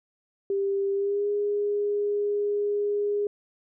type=tone with pitch glide; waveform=sine; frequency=395.2 to 411 Hz; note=G4 to G#4; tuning=+14 to -18 cents; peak=-23 dBFS; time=0.5-3.27 s; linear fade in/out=2 ms; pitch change=+68 cents; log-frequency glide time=0.93-1.29 s; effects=none